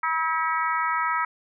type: harmonic tone with a mistuned harmonic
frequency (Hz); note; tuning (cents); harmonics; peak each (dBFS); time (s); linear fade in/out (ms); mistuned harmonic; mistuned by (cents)
322.1; E4; -40; 3 / 4 / 5 / 6 / 7; -27 / -25 / -33 / -31 / -34; 0.03-1.25; 5; 7; -16
effects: none